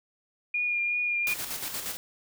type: tone with vibrato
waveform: sine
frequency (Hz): 2426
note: D#7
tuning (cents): -44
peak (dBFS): -25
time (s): 0.54-1.34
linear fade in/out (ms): 5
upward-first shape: triangle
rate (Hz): 2.7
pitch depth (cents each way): 20
type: noise with tremolo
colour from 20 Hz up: white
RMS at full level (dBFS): -33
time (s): 1.27-1.97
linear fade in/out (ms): 0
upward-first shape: square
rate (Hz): 8.5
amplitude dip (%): 45
effects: none